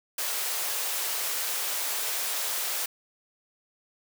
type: high-pass noise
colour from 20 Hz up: white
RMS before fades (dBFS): -30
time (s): 0.18-2.86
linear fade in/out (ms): 5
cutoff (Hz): 430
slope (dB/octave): 24
effects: none